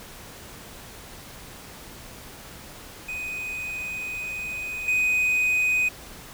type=tone with level steps; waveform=triangle; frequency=2499 Hz; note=D#7; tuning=7 cents sharp; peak=-28 / -18 dBFS; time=3.08-5.89 s; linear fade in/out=10 ms; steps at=4.88 s; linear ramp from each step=2 ms; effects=pink hiss -43 dBFS RMS until 6.33 s